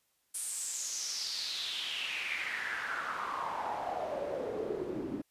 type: noise with band-pass filter sweep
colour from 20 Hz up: pink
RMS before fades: -37 dBFS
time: 0.34-5.22 s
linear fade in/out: 10 ms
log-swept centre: 9600 to 280 Hz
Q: 5
effects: white hiss -75 dBFS RMS until 5.3 s + resampled to 32000 Hz